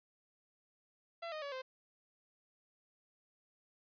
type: tone with pitch steps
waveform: sawtooth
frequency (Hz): 674 / 618.1 / 566.8 / 519.7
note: E5 / D#5 / C#5 / C5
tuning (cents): +38 / -12 / +38 / -12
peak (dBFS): -37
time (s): 1.22-1.62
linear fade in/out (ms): 10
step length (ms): 100
effects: resampled to 11025 Hz